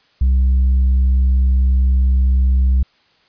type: tone with tanh clipping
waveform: sine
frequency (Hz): 64.6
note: C2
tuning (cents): -21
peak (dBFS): -11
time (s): 0.21-2.83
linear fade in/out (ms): 5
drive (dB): 2
effects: white hiss -56 dBFS RMS until 3.28 s + resampled to 11025 Hz